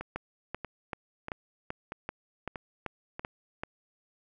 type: two click trains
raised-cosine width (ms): 0.5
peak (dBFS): -22 / -19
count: 6 / 10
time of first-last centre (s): 0.01-3.195 / 0.16-3.635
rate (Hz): 1.57 / 2.59
effects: none